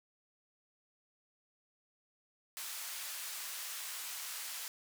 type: band-pass noise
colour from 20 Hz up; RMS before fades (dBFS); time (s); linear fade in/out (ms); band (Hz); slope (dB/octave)
white; -43; 2.57-4.68; 0; 1000 to 15000; 12
effects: none